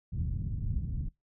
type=low-pass noise; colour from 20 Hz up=white; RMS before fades=-33 dBFS; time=0.12-1.09 s; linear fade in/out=10 ms; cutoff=140 Hz; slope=24 dB/octave; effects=noise-tail reverb RT60 0.2 s tail -24 dB re dry